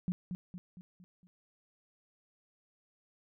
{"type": "tone with echo", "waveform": "sine", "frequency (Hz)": 180, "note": "F#3", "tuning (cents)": -47, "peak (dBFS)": -29, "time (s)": [0.08, 0.12], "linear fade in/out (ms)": 0, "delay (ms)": 230, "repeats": 5, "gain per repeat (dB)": -6, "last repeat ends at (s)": 1.27, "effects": []}